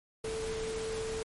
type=tone in noise; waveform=sine; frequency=443.6 Hz; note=A4; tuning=14 cents sharp; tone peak=-34 dBFS; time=0.24-1.23 s; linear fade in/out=5 ms; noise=pink; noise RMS=-41 dBFS; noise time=0.24-1.23 s; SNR=+4 dB; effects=MP3 48 kbps